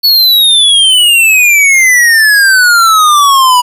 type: exponential sweep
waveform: square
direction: down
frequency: 4455 to 971 Hz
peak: -4 dBFS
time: 0.03-3.62 s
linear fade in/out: 20 ms
effects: resampled to 32000 Hz + 7-bit